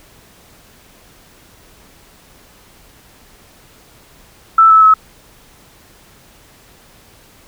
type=tone with pitch steps; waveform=sine; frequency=1322 / 1306.1 / 1290.3 Hz; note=E6 / E6 / E6; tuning=+5 / -16 / -37 cents; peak=-4 dBFS; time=4.58-4.94 s; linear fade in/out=5 ms; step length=120 ms; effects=pink hiss -46 dBFS RMS until 7.47 s